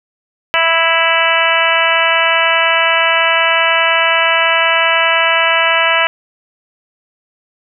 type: harmonic tone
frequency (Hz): 329.6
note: E4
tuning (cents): 0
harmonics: 2 / 3 / 4 / 5 / 6 / 7 / 8 / 9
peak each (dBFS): -18 / -18 / -18 / -18 / -18 / -18 / -18 / -18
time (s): 0.54-6.07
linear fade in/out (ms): 0
effects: none